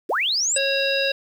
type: linear sweep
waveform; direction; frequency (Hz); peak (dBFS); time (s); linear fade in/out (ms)
sine; up; 249.5 to 8330; -19; 0.09-0.58; 10
type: harmonic tone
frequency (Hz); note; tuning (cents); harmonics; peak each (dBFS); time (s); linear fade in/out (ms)
548; C#5; -20; 1 / 3 / 5 / 7 / 9; -23 / -27 / -25 / -26 / -29; 0.56-1.12; 5
effects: 8-bit